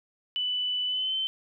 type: tone with pitch glide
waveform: sine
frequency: 2985 to 3081 Hz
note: F#7 to G7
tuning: +15 to -31 cents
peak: -26 dBFS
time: 0.36-1.27 s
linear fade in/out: 0 ms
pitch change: +54 cents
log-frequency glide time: 0.86-1.16 s
effects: none